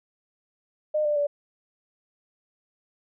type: tone with pitch steps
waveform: sine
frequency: 609 / 593.7 / 578.8 Hz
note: D#5 / D5 / D5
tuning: -37 / +19 / -25 cents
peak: -21 dBFS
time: 0.94-1.27 s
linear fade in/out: 10 ms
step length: 110 ms
effects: none